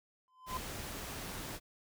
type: tone with exponential growth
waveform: triangle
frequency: 1023 Hz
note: C6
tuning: 39 cents flat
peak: -32 dBFS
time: 0.28-0.57 s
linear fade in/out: 0 ms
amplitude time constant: 63 ms
type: noise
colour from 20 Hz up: pink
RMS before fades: -43 dBFS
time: 0.46-1.6 s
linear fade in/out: 50 ms
effects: none